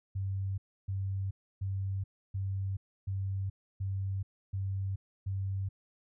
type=tone bursts; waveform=sine; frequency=96.9 Hz; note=G2; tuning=20 cents flat; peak=-31 dBFS; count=8; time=0.15-5.69 s; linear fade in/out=10 ms; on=430 ms; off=300 ms; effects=none